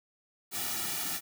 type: noise with comb filter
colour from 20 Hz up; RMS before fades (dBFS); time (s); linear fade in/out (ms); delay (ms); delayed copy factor
white; -34; 0.51-1.21; 50; 1.9; -0.9
effects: none